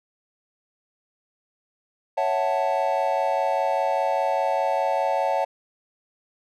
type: chord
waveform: triangle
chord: F# minor seventh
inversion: second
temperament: equal with one note detuned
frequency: 554.4 / 659.3 / 744.3 / 880 Hz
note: C#5 / E5 / F#5 / A5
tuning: 0 / 0 / +10 / 0 cents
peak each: -24 / -25 / -24 / -24 dBFS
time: 2.17-5.45 s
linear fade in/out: 10 ms
effects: none